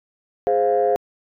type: chord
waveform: sine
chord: F minor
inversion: first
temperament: equal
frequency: 415.3 / 523.3 / 698.5 Hz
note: Ab4 / C5 / F5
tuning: 0 / 0 / 0 cents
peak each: -19 dBFS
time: 0.47-0.96 s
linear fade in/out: 0 ms
effects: tanh soft clip ceiling -9 dBFS